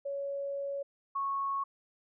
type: tone pair in turn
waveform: sine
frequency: 559 / 1102 Hz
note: C#5 / C#6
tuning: +14 / -11 cents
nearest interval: octave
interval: 1175 cents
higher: second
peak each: -33 / -30 dBFS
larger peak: second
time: 0.05-0.83 / 1.15-1.64 s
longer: first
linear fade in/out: 10 ms
effects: none